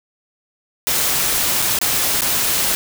white noise with dropouts, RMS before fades -18 dBFS, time 0.87-2.75 s, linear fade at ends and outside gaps 0 ms, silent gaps 1.619-1.623 / 1.788-1.814 / 2.208-2.219 s, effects none

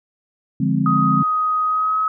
sine chord, D half-diminished seventh, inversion none, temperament equal, 146.83 / 174.61 / 207.7 / 261.6 Hz, D3 / F3 / Ab3 / C4, 0 / 0 / 0 / 0 cents, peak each -21 dBFS, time 0.6-1.23 s, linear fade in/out 5 ms
sine tone with pitch glide, 1253 to 1277.1 Hz, D#6 to D#6, +12 to +45 cents, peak -16 dBFS, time 0.86-2.08 s, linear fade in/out 2 ms, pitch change +33 cents, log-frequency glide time 1.66-1.97 s
effects none

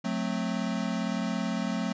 square chord, F# diminished, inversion none, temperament equal with one note detuned, 182.13 / 220 / 261.6 Hz, F#3 / A3 / C4, -27 / 0 / 0 cents, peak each -33 / -32 / -35 dBFS, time 0.04-1.93 s, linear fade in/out 10 ms, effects resampled to 16000 Hz

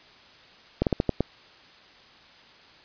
slowing click train, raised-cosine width 2 ms, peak -8 dBFS, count 6, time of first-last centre 0.82-1.206 s, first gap 48 ms, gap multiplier 1.24, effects white hiss -52 dBFS RMS until 2.84 s + resampled to 11025 Hz

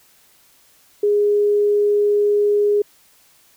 sine tone, 412.8 Hz, G#4, 10 cents flat, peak -13 dBFS, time 1.03-2.82 s, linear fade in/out 5 ms, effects white hiss -54 dBFS RMS until 3.56 s

